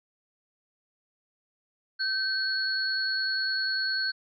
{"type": "tone pair together", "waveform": "sine", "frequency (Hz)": [1544, 4367], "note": ["G6", "C#8"], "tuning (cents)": [-27, -27], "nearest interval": "octave + tritone", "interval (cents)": 1800, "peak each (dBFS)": -28, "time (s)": [1.99, 4.12], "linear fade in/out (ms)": 20, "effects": ["MP3 64 kbps"]}